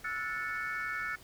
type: chord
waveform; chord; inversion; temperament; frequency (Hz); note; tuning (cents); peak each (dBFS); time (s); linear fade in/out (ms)
sine; F# minor seventh; third; equal with one note detuned; 1318.5 / 1454.6 / 1760 / 2217; E6 / F#6 / A6 / C#7; 0 / -30 / 0 / 0; -39 / -37 / -37 / -39; 0.04-1.16; 10
effects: tanh soft clip ceiling -27 dBFS + pink hiss -55 dBFS RMS until 1.23 s